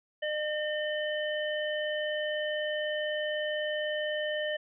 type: harmonic tone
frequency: 606 Hz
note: D#5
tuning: 46 cents flat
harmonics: 1 / 3 / 5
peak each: -31 / -35 / -38 dBFS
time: 0.22-4.57 s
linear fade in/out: 10 ms
effects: none